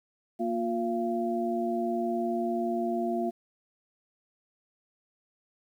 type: tone cluster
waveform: sine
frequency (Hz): 234.1 / 353.4 / 685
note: A#3 / F4 / F5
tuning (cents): +8 / +21 / -34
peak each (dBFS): -31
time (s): 0.39-3.31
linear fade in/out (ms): 20
effects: 10-bit